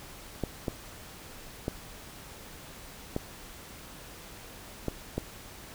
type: clicks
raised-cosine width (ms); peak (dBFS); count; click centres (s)
2; -16; 6; 0.437 / 0.682 / 1.681 / 3.164 / 4.883 / 5.18
effects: pink hiss -47 dBFS RMS until 5.74 s